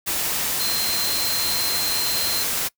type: tone in noise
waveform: sine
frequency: 4137 Hz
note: C8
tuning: 20 cents flat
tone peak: -24 dBFS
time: 0.59-2.44 s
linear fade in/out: 20 ms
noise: white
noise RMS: -24 dBFS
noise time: 0.06-2.69 s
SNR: -3 dB
effects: noise-tail reverb RT60 0.1 s tail -23 dB re dry